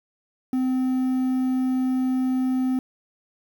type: tone with quantisation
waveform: triangle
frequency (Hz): 257.4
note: C4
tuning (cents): -28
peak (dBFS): -18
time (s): 0.53-2.79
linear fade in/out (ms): 2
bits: 8
effects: none